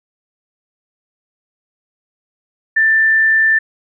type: tone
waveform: sine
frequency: 1775 Hz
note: A6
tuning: 15 cents sharp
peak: -9 dBFS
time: 2.76-3.59 s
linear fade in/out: 10 ms
effects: none